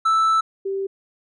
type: tone pair in turn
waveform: triangle / sine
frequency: 1318.5 / 389.8 Hz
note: E6 / G4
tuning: 0 / -10 cents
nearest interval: octave + major sixth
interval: 2110 cents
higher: first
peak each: -13 / -22 dBFS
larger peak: first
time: 0.05-0.41 / 0.65-0.87 s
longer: first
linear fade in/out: 10 ms
effects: resampled to 24000 Hz

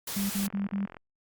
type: noise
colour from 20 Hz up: white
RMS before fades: -35 dBFS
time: 0.07-0.47 s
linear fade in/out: 5 ms
type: tone bursts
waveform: sine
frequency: 198.8 Hz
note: G3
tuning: 25 cents sharp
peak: -27 dBFS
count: 4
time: 0.16-0.861 s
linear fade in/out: 10 ms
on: 140 ms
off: 47 ms
type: click train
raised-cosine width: 0.5 ms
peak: -28 dBFS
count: 25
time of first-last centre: 0.41-0.968 s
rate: 43 Hz
effects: Opus 48 kbps

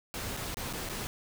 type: noise with dropouts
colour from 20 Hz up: pink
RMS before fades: -37 dBFS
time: 0.14-1.07 s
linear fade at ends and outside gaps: 0 ms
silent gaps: 0.367-0.372 / 0.544-0.57 / 0.728-0.735 / 0.889-0.896 s
effects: none

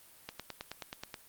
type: click train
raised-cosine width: 0.2 ms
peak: -22 dBFS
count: 9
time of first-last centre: 0.29-1.142 s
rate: 9.39 Hz
effects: white hiss -58 dBFS RMS until 1.28 s + Opus 32 kbps

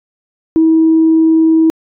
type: tone with vibrato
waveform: sine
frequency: 322.1 Hz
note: E4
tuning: 40 cents flat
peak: -5 dBFS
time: 0.56-1.7 s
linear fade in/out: 0 ms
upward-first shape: square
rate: 20 Hz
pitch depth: 8 cents each way
effects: tanh soft clip ceiling -1 dBFS

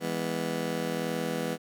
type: chord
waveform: 20% pulse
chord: E major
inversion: none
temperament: just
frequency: 164.81 / 206 / 247.2 Hz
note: E3 / G#3 / B3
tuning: 0 / -14 / +2 cents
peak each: -29 / -30 / -29 dBFS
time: 0-1.58 s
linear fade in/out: 50 ms
effects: none

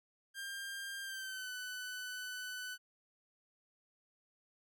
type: tone with pitch glide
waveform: sawtooth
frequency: 1597 to 1498.7 Hz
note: G6 to F#6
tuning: +32 to +22 cents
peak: -38 dBFS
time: 0.34-2.78 s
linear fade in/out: 50 ms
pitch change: -110 cents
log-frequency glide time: 1.02-1.51 s
effects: none

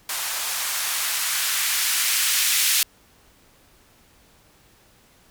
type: noise with band-pass filter sweep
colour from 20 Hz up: violet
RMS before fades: -23 dBFS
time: 0.09-2.83 s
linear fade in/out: 2 ms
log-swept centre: 820 to 2300 Hz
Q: 0.99
effects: pink hiss -56 dBFS RMS until 5.3 s

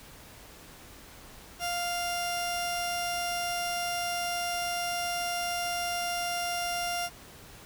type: tone pair together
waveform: sawtooth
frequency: 698.5 / 2794 Hz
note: F5 / F7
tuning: 0 / 0 cents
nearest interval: 2 octaves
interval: 2400 cents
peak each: -27 / -30 dBFS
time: 1.59-7.1 s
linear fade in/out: 50 ms
effects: pink hiss -50 dBFS RMS until 7.65 s

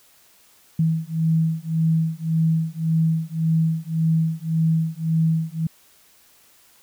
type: beating tone pair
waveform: sine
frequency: 160.7 / 162.5 Hz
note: E3 / E3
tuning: -44 / -24 cents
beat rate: 1.8 Hz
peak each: -21 dBFS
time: 0.79-5.67 s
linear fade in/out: 5 ms
effects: white hiss -55 dBFS RMS until 6.82 s

